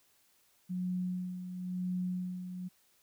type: tone with tremolo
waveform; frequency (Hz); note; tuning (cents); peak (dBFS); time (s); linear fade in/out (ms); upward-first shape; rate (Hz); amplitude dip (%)
sine; 181.7; F#3; -31; -31; 0.69-2.69; 20; sine; 0.97; 60
effects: white hiss -69 dBFS RMS until 3.02 s